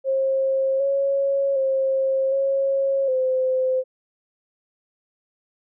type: tone with pitch steps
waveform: sine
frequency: 535 / 552 / 534 / 545 / 517 Hz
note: C5 / C#5 / C5 / C#5 / C5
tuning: +38 / -7 / +35 / -29 / -21 cents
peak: -18 dBFS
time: 0.04-3.84 s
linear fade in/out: 50 ms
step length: 760 ms
effects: none